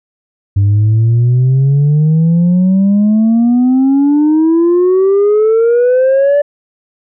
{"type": "exponential sweep", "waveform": "sine", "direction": "up", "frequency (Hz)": [98, 585], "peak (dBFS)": -4, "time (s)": [0.56, 6.42], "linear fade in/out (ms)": 10, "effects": ["tanh soft clip ceiling -5 dBFS"]}